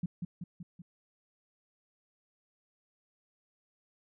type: tone with echo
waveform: sine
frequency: 174.61 Hz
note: F3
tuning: in tune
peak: -29 dBFS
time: 0.03-0.06 s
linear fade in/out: 5 ms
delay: 190 ms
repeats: 4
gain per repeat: -4 dB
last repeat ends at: 0.82 s
effects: none